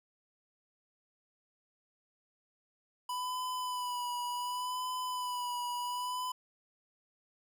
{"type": "tone with vibrato", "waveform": "square", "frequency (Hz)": 991, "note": "B5", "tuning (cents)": 6, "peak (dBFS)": -35, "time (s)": [3.09, 6.32], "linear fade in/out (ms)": 5, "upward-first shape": "sine", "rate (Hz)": 0.68, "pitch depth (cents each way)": 31, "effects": []}